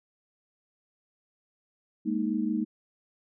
sine chord, Ab suspended second, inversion none, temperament just, 207.7 / 233.6 / 311.5 Hz, Ab3 / Bb3 / Eb4, 0 / +4 / +2 cents, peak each -30 dBFS, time 2.05-2.65 s, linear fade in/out 20 ms, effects none

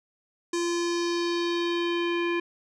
square tone with low-pass filter sweep, 344.1 Hz, F4, 26 cents flat, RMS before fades -27 dBFS, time 0.53-2.4 s, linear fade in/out 5 ms, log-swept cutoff 7200 to 2400 Hz, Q 2.6, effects none

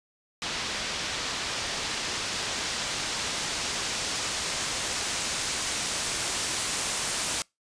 white noise with low-pass filter sweep, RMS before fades -31 dBFS, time 0.42-7.42 s, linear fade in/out 0 ms, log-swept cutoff 4600 to 9100 Hz, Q 0.9, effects noise-tail reverb RT60 0.2 s tail -25 dB re dry + resampled to 22050 Hz

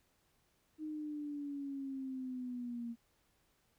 sine linear sweep, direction down, 311.1 to 231.5 Hz, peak -39 dBFS, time 0.78-2.96 s, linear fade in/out 50 ms, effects pink hiss -75 dBFS RMS until 3.78 s

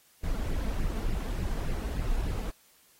brown noise with flanger, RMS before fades -30 dBFS, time 0.23-2.51 s, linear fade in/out 10 ms, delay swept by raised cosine 0.4 to 4.6 ms, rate 3.4 Hz, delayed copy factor +0.65, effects white hiss -62 dBFS RMS until 2.99 s + AAC 48 kbps

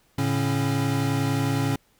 square tone cluster, 111.3 / 142.2 / 274.3 Hz, A2 / C#3 / C#4, +20 / +45 / -18 cents, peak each -27 dBFS, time 0.18-1.76 s, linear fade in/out 5 ms, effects pink hiss -63 dBFS RMS until 1.99 s

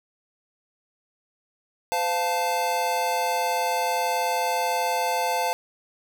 square chord, F major, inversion second, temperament equal with one note detuned, 511.9 / 698.5 / 880 Hz, C5 / F5 / A5, -38 / 0 / 0 cents, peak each -30 / -28 / -26 dBFS, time 1.92-5.53 s, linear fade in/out 0 ms, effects none

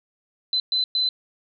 sine tone bursts at uneven times, 4036 Hz, B7, 37 cents sharp, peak -19 dBFS, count 3, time 0.53-0.6 / 0.72-0.84 / 0.95-1.09 s, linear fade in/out 2 ms, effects none

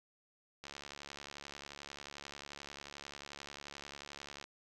click train, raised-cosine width 0.2 ms, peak -29 dBFS, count 272, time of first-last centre 0.64-4.441 s, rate 71.3 Hz, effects none

